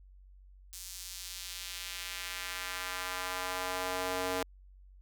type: tone with high-pass filter sweep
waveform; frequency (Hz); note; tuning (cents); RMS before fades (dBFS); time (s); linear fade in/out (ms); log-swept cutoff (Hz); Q
square; 92; F#2; -9; -38; 0.73-4.43; 0; 6400 to 450; 1
effects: added 47 Hz sine -53 dBFS peak until 5.01 s